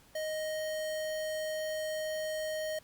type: tone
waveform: square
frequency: 623 Hz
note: D#5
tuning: 2 cents sharp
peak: -34 dBFS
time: 0.15-2.79 s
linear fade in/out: 5 ms
effects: pink hiss -61 dBFS RMS until 2.83 s + Opus 48 kbps